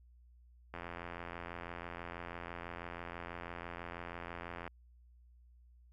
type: click train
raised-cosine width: 0.5 ms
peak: -28 dBFS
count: 340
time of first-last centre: 0.74-4.677 s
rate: 86.1 Hz
effects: added 60 Hz sine -59 dBFS peak until 5.92 s